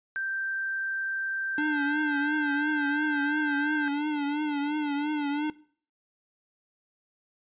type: tone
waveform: sine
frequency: 1568 Hz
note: G6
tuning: in tune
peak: -28 dBFS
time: 0.16-3.88 s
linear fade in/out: 0 ms
type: tone with vibrato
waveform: square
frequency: 294 Hz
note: D4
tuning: 2 cents sharp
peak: -27 dBFS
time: 1.58-5.5 s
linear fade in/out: 2 ms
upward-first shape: triangle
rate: 2.9 Hz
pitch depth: 73 cents each way
effects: noise-tail reverb RT60 0.5 s tail -20 dB re dry + resampled to 8000 Hz